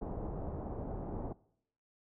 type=low-pass noise; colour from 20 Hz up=pink; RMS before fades=-40 dBFS; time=0.01-1.33 s; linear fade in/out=10 ms; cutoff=810 Hz; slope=24 dB/octave; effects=noise-tail reverb RT60 0.7 s tail -21 dB re dry